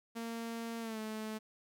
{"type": "tone with pitch glide", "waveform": "sawtooth", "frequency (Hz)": [230, 217.3], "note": ["A#3", "A3"], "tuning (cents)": [-23, -21], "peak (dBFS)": -35, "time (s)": [0.15, 1.39], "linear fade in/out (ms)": 20, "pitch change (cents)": -98, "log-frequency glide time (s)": [0.8, 0.99], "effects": []}